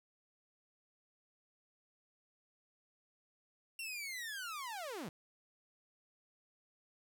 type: linear sweep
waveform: sawtooth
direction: down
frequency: 2764 to 140 Hz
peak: -38 dBFS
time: 3.79-5.09 s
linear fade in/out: 2 ms
effects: none